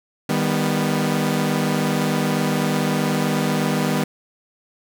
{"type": "chord", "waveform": "sawtooth", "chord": "Eb augmented", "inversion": "none", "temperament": "equal with one note detuned", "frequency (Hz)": [155.56, 198.85, 246.9], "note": ["Eb3", "G3", "B3"], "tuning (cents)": [0, 25, 0], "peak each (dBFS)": -19, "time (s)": [0.29, 4.04], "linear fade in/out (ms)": 5, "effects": []}